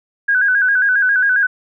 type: tone with vibrato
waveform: sine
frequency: 1566 Hz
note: G6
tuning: 2 cents flat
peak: -11 dBFS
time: 0.28-1.47 s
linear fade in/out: 10 ms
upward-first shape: square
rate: 7.4 Hz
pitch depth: 70 cents each way
effects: none